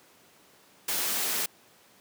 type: noise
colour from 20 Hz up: white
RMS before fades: -29 dBFS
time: 0.88-1.46 s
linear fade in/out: 5 ms
effects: pink hiss -58 dBFS RMS until 2 s + high-pass 200 Hz 12 dB/octave